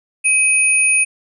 sine tone pair together, 2532 / 9560 Hz, D#7 / D9, +30 / +30 cents, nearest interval octave + major seventh, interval 2300 cents, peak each -13 / -15 dBFS, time 0.24-1.05 s, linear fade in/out 20 ms, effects none

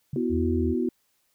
sine tone with exponential decay, 140 Hz, C#3, 18 cents sharp, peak -25 dBFS, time 0.13-0.26 s, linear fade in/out 5 ms, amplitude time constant 27 ms
sine chord, B suspended fourth, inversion none, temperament equal, 246.9 / 329.6 / 370 Hz, B3 / E4 / F#4, 0 / 0 / 0 cents, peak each -26 / -29 / -28 dBFS, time 0.16-0.89 s, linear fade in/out 2 ms
sine tone, 83.3 Hz, E2, 19 cents sharp, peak -26 dBFS, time 0.29-0.75 s, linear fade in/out 50 ms
effects white hiss -70 dBFS RMS until 1.34 s

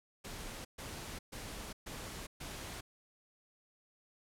pink noise bursts, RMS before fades -45 dBFS, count 5, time 0.24-2.81 s, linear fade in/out 10 ms, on 410 ms, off 130 ms, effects low-pass 12000 Hz 12 dB/octave

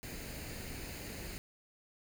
pink noise with comb filter, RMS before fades -44 dBFS, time 0.03-1.38 s, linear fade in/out 0 ms, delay 0.44 ms, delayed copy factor +0.55, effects none

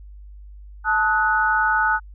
sine tone cluster, 875 / 1267 / 1479 Hz, A5 / D#6 / F#6, -10 / +31 / -1 cents, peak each -21 / -23 / -19 dBFS, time 0.84-2 s, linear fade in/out 50 ms, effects added 50 Hz sine -38 dBFS peak until 2.14 s

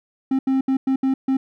triangle tone bursts at uneven times, 265.8 Hz, C4, 27 cents sharp, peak -14 dBFS, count 6, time 0.31-0.39 / 0.47-0.61 / 0.68-0.77 / 0.87-0.96 / 1.03-1.14 / 1.28-1.37 s, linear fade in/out 5 ms, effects none

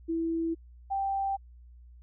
sine tone pair in turn, 329.6 / 783.9 Hz, E4 / G5, 0 / 0 cents, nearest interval octave + minor third, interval 1500 cents, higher second, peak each -27 dBFS, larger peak neither, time 0.08-0.55 / 0.9-1.37 s, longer neither, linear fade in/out 20 ms, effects added 60 Hz sine -49 dBFS peak until 2.02 s

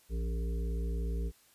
harmonic tone with a mistuned harmonic, 57.1 Hz, A#1, 35 cents flat, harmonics 1 / 3 / 5 / 7 / 8, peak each -31 / -42 / -49 / -47 / -48 dBFS, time 0.09-1.32 s, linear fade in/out 50 ms, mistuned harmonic 5, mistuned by -32 cents, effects white hiss -64 dBFS RMS until 1.54 s + resampled to 32000 Hz

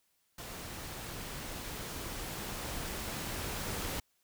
pink noise with level ramp, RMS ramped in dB -44 to -37 dBFS, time 0.38-4 s, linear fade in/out 5 ms, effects white hiss -75 dBFS RMS until 4.23 s

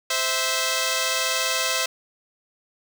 5% pulse tone pair together, 519.9 / 655 Hz, C5 / E5, -11 / -11 cents, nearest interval major third, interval 400 cents, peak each -13 dBFS, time 0.1-1.86 s, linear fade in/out 5 ms, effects none

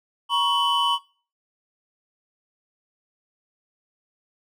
triangle tone cluster, 949 / 1110 / 3007 Hz, A#5 / C#6 / F#7, +31 / +2 / +27 cents, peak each -21 dBFS, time 0.29-0.99 s, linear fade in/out 50 ms, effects noise-tail reverb RT60 0.4 s tail -20 dB re dry

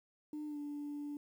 sine tone with pitch glide, 300.9 to 291.3 Hz, D4 to D4, +42 to -14 cents, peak -38 dBFS, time 0.33-1.17 s, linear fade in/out 2 ms, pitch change -56 cents, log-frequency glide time 0.47-0.58 s, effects tanh soft clip ceiling -37 dBFS + 11-bit

